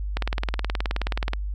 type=click train; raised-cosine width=0.3 ms; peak=-10 dBFS; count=23; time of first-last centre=0.17-1.334 s; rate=18.9 Hz; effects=added 50 Hz sine -26 dBFS peak until 1.54 s